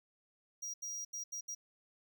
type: tone bursts at uneven times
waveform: square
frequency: 5730 Hz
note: F8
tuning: 44 cents sharp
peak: -40 dBFS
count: 5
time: 0.62-0.74 / 0.82-1.05 / 1.13-1.24 / 1.32-1.41 / 1.48-1.55 s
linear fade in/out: 10 ms
effects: none